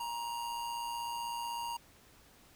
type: tone with amplitude modulation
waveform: square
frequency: 941 Hz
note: A#5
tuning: 16 cents sharp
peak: -35 dBFS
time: 0-1.77 s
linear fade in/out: 5 ms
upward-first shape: sine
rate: 116 Hz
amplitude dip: 45%
effects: pink hiss -61 dBFS RMS until 2.55 s